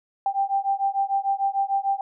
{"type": "beating tone pair", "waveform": "sine", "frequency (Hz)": [785, 791.7], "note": ["G5", "G5"], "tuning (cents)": [2, 17], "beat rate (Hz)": 6.7, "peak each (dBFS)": -24, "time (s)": [0.26, 2.01], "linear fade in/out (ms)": 2, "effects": []}